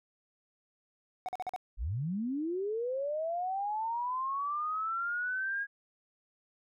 triangle tone bursts, 740 Hz, F#5, in tune, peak -31 dBFS, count 5, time 1.26-1.562 s, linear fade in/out 0 ms, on 26 ms, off 43 ms
sine linear sweep, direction up, 39.85 to 1647 Hz, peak -31 dBFS, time 1.77-5.67 s, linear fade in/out 50 ms
effects none

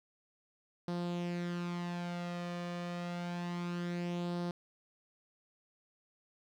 sawtooth tone with flanger, 174.61 Hz, F3, in tune, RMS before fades -38 dBFS, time 0.88-4.51 s, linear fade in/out 2 ms, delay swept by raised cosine 0.21 to 1.71 ms, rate 0.28 Hz, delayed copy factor +0.55, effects low-pass 5000 Hz 12 dB/octave + 12-bit

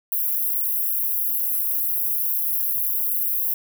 white high-pass noise, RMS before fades -23 dBFS, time 0.12-3.54 s, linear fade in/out 2 ms, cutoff 11000 Hz, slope 96 dB/octave, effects none

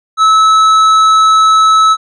sine tone with tanh clipping, 1300 Hz, E6, 24 cents flat, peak -6 dBFS, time 0.17-1.97 s, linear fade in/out 50 ms, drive 10 dB, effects resampled to 22050 Hz

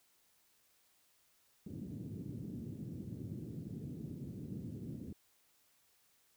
pink band-pass noise, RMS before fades -45 dBFS, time 1.66-5.13 s, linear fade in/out 5 ms, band 100 to 300 Hz, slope 24 dB/octave, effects white hiss -72 dBFS RMS until 6.36 s

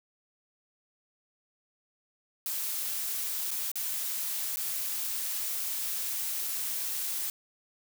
blue noise with dropouts, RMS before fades -33 dBFS, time 2.46-7.3 s, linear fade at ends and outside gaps 1 ms, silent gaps 3.507-3.513 / 3.716-3.756 / 4.56-4.57 s, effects none

